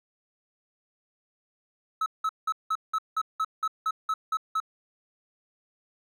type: tone bursts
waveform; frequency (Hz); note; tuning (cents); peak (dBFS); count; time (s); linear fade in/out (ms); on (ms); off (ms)
triangle; 1295; E6; -31; -22; 12; 2.01-4.602; 5; 51; 180
effects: none